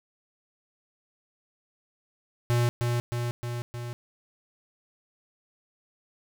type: tone with echo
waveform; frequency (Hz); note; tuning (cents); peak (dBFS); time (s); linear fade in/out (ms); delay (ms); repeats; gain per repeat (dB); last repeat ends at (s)
square; 120; B2; -49; -22; 2.5-2.69; 0; 310; 4; -3; 3.93
effects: none